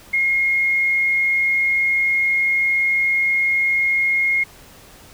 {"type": "tone", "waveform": "sine", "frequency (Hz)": 2147, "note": "C7", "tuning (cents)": 44, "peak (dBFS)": -15, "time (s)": [0.13, 4.44], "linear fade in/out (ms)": 10, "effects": ["pink hiss -45 dBFS RMS until 5.13 s"]}